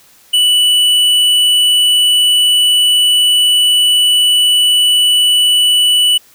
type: tone with tanh clipping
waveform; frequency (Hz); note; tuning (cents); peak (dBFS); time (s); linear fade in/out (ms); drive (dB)
sine; 2964; F#7; +2; -9; 0.33-6.18; 10; 11
effects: white hiss -46 dBFS RMS until 6.34 s